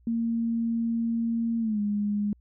sine tone with pitch glide, 230.3 to 206.4 Hz, A#3 to G#3, -21 to -10 cents, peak -24 dBFS, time 0.07-2.33 s, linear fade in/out 2 ms, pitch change -189 cents, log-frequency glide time 1.59-1.8 s, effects added 60 Hz sine -56 dBFS peak until 2.4 s

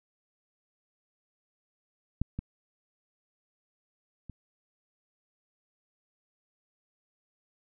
clicks, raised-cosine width 5 ms, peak -15 / -21 / -30 dBFS, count 3, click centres 2.216 / 2.39 / 4.297 s, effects none

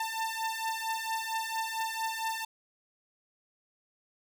sawtooth beating tone pair, 892 / 896.4 Hz, A5 / A5, +23 / +32 cents, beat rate 4.4 Hz, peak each -31 dBFS, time 0-2.45 s, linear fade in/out 5 ms, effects none

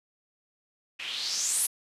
blue noise with low-pass filter sweep, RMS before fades -30 dBFS, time 0.99-1.67 s, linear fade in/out 10 ms, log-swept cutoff 2500 to 11000 Hz, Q 4.2, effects resampled to 32000 Hz

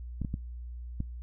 clicks, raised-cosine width 5 ms, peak -20 dBFS, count 4, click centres 0.217 / 0.248 / 0.341 / 1.004 s, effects noise-tail reverb RT60 0.3 s tail -26 dB re dry + added 60 Hz sine -38 dBFS peak until 1.22 s

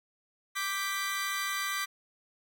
sawtooth chord, G major, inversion second, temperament equal, 1174.7 / 1568 / 1975.5 Hz, D6 / G6 / B6, 0 / 0 / 0 cents, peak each -31 / -34 / -31 dBFS, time 0.55-1.86 s, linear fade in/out 20 ms, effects none

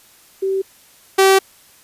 sine / sawtooth tone pair in turn, 385.6 / 385.6 Hz, G4 / G4, -28 / -28 cents, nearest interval unison, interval 0 cents, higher neither, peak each -16 / -5 dBFS, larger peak second, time 0.42-0.62 / 1.18-1.39 s, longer second, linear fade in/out 10 ms, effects white hiss -49 dBFS RMS until 1.83 s + resampled to 32000 Hz

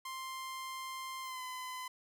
sawtooth tone with pitch glide, 1050 to 1016.6 Hz, C6 to B5, +6 to +50 cents, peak -37 dBFS, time 0.05-1.88 s, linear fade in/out 5 ms, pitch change -56 cents, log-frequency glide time 1.22-1.42 s, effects none

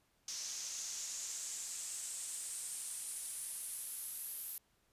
pink noise with band-pass filter sweep, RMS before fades -44 dBFS, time 0.28-4.58 s, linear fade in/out 2 ms, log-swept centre 5900 to 12000 Hz, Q 3.9, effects pink hiss -75 dBFS RMS until 4.92 s + resampled to 32000 Hz

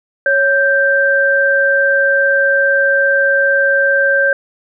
sine tone pair together, 554.4 / 1569.4 Hz, C#5 / G6, 0 / +2 cents, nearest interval octave + tritone, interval 1802 cents, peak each -14 / -11 dBFS, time 0.26-4.33 s, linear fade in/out 2 ms, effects none

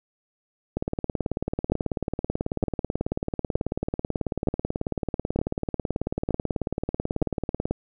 two click trains, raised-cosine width 2 ms, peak -12 / -9 dBFS, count 128 / 7, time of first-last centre 0.77-7.71 / 1.72-7.225 s, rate 18.3 / 1.09 Hz, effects none

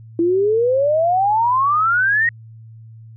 sine exponential sweep, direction up, 329.6 to 1900 Hz, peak -13 dBFS, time 0.19-2.29 s, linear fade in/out 2 ms, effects added 112 Hz sine -37 dBFS peak until 3.16 s

